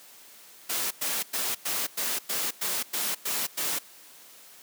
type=noise bursts; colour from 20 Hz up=white; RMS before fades=-29 dBFS; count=10; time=0.69-3.79 s; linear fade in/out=10 ms; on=220 ms; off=100 ms; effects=white hiss -51 dBFS RMS until 4.62 s + high-pass 200 Hz 12 dB/octave